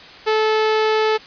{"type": "tone", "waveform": "sawtooth", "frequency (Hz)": 434.9, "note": "A4", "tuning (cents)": -20, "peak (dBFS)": -11, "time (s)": [0.26, 1.18], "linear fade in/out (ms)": 20, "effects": ["white hiss -40 dBFS RMS until 1.26 s", "resampled to 11025 Hz"]}